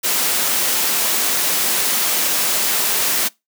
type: noise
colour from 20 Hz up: white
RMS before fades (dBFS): -18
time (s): 0.03-3.29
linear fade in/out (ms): 20
effects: noise-tail reverb RT60 0.2 s tail -23 dB re dry + high-pass 200 Hz 12 dB/octave